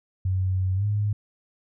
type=tone with pitch glide; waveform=sine; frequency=93.6 to 103.86 Hz; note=F#2 to G#2; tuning=+20 to +1 cents; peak=-21 dBFS; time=0.25-1.13 s; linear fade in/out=5 ms; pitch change=+181 cents; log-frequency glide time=0.75-0.85 s; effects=none